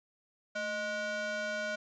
square ring-modulated tone, 420 Hz, G#4, 19 cents sharp, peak -31 dBFS, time 0.55-1.76 s, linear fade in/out 10 ms, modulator 1040 Hz, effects resampled to 16000 Hz

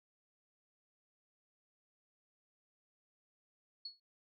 sine tone with exponential decay, 4367 Hz, C#8, 27 cents flat, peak -39 dBFS, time 3.85-4 s, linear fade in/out 5 ms, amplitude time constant 32 ms, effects none

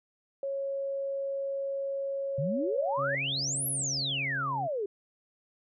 sine tone with pitch glide, 550 to 557 Hz, C#5 to C#5, -14 to +8 cents, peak -30 dBFS, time 0.43-3.15 s, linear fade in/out 2 ms, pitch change +22 cents, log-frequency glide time 2.35-2.61 s
sine exponential two-way sweep, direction up then down, 130.81 to 11740 to 382.8 Hz, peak -29 dBFS, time 2.38-4.86 s, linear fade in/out 5 ms, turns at 3.67 s
harmonic tone, 137.2 Hz, C#3, 17 cents flat, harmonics 1 / 2 / 3 / 4 / 5, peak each -37 / -45 / -54 / -51 / -54 dBFS, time 2.97-4.68 s, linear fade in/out 20 ms
effects none

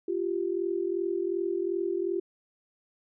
sine tone pair together, 346.7 / 389.4 Hz, F4 / G4, -13 / -12 cents, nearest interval major second, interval 201 cents, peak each -29 / -30 dBFS, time 0.08-2.2 s, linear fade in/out 5 ms, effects none

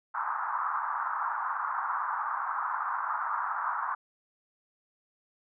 pink band-pass noise, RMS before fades -32 dBFS, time 0.14-3.95 s, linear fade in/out 10 ms, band 910 to 1400 Hz, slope 48 dB/octave, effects none

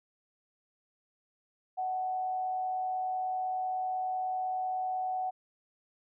sine tone with frequency modulation, 745 Hz, F#5, 12 cents sharp, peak -30 dBFS, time 1.77-5.31 s, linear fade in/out 20 ms, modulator 116 Hz, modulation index 0.23, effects none

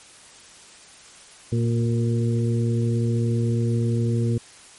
harmonic tone with a mistuned harmonic, 116.54 Hz, A#2, in tune, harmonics 1 / 2 / 3 / 4, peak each -20 / -26 / -30 / -32 dBFS, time 1.52-4.38 s, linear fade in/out 5 ms, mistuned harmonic 3, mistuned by +26 cents, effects white hiss -47 dBFS RMS until 4.78 s + MP3 48 kbps

